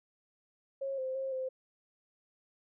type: tone with pitch steps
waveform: sine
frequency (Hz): 544 / 521 / 534 / 520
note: C#5 / C5 / C5 / C5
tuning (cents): -33 / -7 / +35 / -11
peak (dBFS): -33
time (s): 0.81-1.49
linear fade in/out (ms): 10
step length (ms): 170
effects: none